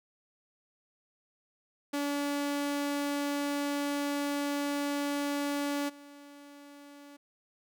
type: tone with level steps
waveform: sawtooth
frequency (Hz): 286.4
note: D4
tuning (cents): -43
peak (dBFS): -26 / -45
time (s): 1.93-7.17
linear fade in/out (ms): 10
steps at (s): 5.88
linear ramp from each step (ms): 20
effects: none